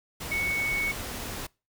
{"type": "tone in noise", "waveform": "sine", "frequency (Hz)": 2219, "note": "C#7", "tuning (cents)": 1, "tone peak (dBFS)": -26, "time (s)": [0.31, 0.92], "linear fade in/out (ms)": 10, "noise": "pink", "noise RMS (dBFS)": -36, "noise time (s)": [0.2, 1.47], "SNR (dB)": 7, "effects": ["noise-tail reverb RT60 0.3 s tail -25 dB re dry"]}